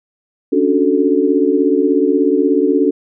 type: chord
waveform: sine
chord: D major seventh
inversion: third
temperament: equal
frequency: 277.2 / 293.7 / 370 / 440 Hz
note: C#4 / D4 / F#4 / A4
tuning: 0 / 0 / 0 / 0 cents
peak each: -16 dBFS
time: 0.52-2.91 s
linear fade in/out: 10 ms
effects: none